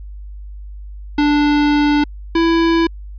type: tone pair in turn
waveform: square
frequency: 293.7 / 331.9 Hz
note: D4 / E4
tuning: 0 / +12 cents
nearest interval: major second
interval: 212 cents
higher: second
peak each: -12 dBFS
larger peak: neither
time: 1.18-2.04 / 2.35-2.87 s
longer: first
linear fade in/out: 5 ms
effects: added 50 Hz sine -29 dBFS peak until 3.18 s + resampled to 11025 Hz